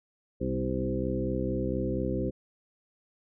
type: harmonic tone with a mistuned harmonic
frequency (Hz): 64.3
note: C2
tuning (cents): -30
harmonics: 1 / 2 / 3 / 4 / 5 / 6 / 8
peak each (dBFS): -35 / -35 / -35 / -35 / -35 / -35 / -35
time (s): 0.4-2.31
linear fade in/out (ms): 20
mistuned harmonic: 3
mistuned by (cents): +27
effects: none